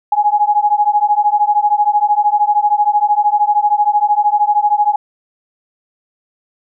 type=beating tone pair; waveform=sine; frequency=827 / 840 Hz; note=G#5 / G#5; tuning=-8 / +19 cents; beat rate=13 Hz; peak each=-13 dBFS; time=0.12-4.96 s; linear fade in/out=5 ms; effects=none